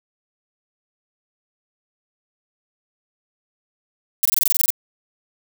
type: noise bursts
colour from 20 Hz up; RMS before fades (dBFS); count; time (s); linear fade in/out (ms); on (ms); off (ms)
violet; -17; 11; 4.23-4.703; 0; 23; 22
effects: none